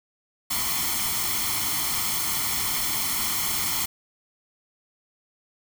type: noise with comb filter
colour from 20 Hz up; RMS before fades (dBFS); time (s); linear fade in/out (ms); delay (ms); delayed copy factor
white; -26; 0.5-3.86; 10; 0.93; +0.7
effects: none